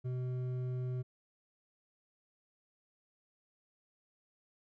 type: tone with hard clipping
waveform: triangle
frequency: 126.4 Hz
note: B2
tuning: 41 cents sharp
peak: -36 dBFS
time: 0.04-1.03 s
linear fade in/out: 20 ms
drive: 11 dB
effects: none